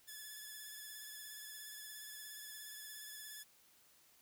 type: tone with vibrato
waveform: 5% pulse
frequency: 1722 Hz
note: A6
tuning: 38 cents flat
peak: -38 dBFS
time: 0.07-3.44 s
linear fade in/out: 20 ms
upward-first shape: sine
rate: 17 Hz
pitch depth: 33 cents each way
effects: white hiss -68 dBFS RMS until 4.21 s